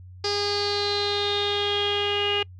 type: tone with low-pass filter sweep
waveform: sawtooth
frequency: 408.4 Hz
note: G#4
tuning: 29 cents flat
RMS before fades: -25 dBFS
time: 0.24-2.43 s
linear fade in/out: 5 ms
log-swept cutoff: 4900 to 2800 Hz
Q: 9.3
effects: noise-tail reverb RT60 0.1 s tail -26 dB re dry + added 91 Hz sine -41 dBFS peak until 2.59 s